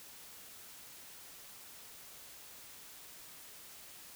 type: silence
effects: white hiss -53 dBFS RMS until 4.15 s